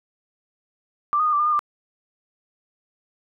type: tone with pitch steps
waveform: sine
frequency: 1177 / 1240 / 1224 / 1169 / 1206 / 1221 / 1186 Hz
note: D6 / D#6 / D#6 / D6 / D6 / D#6 / D6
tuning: +3 / -6 / -29 / -8 / +46 / -33 / +17 cents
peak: -17 dBFS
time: 1.13-1.592 s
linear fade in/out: 0 ms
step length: 66 ms
effects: none